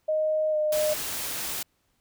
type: tone with pitch glide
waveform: sine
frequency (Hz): 621 to 610.3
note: D#5 to D#5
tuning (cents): -3 to -34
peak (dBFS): -22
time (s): 0.08-0.94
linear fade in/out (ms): 10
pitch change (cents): -31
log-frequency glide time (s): 0.51-0.56
type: noise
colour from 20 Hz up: white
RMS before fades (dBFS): -32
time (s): 0.72-1.63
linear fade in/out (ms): 5
effects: pink hiss -71 dBFS RMS until 2 s